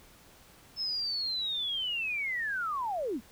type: linear sweep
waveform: sine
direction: down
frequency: 5274 to 188.1 Hz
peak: -30 dBFS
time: 0.76-3.21 s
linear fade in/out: 50 ms
effects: pink hiss -57 dBFS RMS until 3.31 s